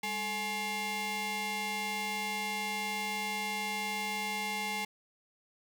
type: ring-modulated tone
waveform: sawtooth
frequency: 639 Hz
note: D#5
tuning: 46 cents sharp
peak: -26 dBFS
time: 0.03-4.85 s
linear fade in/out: 5 ms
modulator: 1480 Hz
effects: none